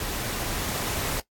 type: noise with level ramp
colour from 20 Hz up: pink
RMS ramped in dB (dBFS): -31 to -28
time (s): 0-1.2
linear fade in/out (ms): 2
effects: noise-tail reverb RT60 0.1 s tail -17 dB re dry + AAC 64 kbps